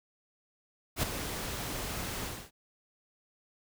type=noise with ADSR envelope; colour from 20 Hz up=pink; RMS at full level=-28 dBFS; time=0.96-2.51 s; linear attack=70 ms; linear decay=7 ms; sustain=-9 dB; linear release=270 ms; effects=none